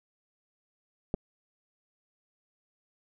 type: clicks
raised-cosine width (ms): 2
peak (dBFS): -15 / -23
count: 2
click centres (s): 1.141 / 1.146
effects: none